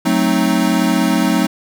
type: chord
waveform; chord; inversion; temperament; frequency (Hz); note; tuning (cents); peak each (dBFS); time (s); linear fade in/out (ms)
square; F# diminished seventh; none; equal; 185 / 220 / 261.6 / 311.1; F#3 / A3 / C4 / Eb4; 0 / 0 / 0 / 0; -19; 0.05-1.47; 10
effects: none